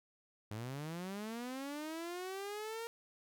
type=linear sweep; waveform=sawtooth; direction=up; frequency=101.4 to 466.2 Hz; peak=-37 dBFS; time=0.51-2.87 s; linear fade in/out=0 ms; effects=none